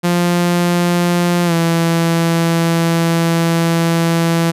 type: tone with pitch glide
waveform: sawtooth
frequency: 174.61 to 166.82 Hz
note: F3 to E3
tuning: 0 to +21 cents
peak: -8 dBFS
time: 0.03-4.52 s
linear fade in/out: 20 ms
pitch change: -79 cents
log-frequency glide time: 1.45-1.53 s
effects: resampled to 32000 Hz

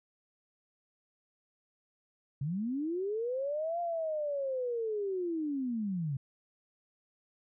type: linear two-way sweep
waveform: sine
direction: up then down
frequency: 130 to 698.5 to 130 Hz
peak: -31 dBFS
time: 2.41-6.17 s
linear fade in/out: 5 ms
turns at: 3.8 s
effects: none

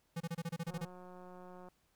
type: tone bursts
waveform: square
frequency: 167.3 Hz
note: E3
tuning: 26 cents sharp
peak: -37 dBFS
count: 10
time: 0.16-0.853 s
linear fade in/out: 10 ms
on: 45 ms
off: 27 ms
type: click train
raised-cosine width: 1 ms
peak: -40 dBFS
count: 183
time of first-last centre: 0.68-1.686 s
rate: 181 Hz
effects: pink hiss -75 dBFS RMS until 1.95 s

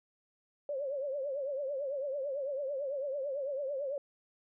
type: tone with vibrato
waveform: sine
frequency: 554.4 Hz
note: C#5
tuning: in tune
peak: -33 dBFS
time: 0.69-3.98 s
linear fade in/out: 2 ms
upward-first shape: triangle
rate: 9 Hz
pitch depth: 130 cents each way
effects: none

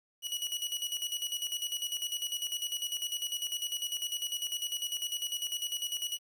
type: tone with tremolo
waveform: sawtooth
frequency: 2922 Hz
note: F#7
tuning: 22 cents flat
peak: -28 dBFS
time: 0.22-6.19 s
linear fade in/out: 50 ms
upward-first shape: square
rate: 10 Hz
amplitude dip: 65%
effects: 10-bit

